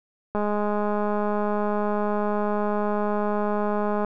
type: click train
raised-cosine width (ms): 1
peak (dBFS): -13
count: 770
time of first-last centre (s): 0.35-4.047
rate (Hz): 208
effects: none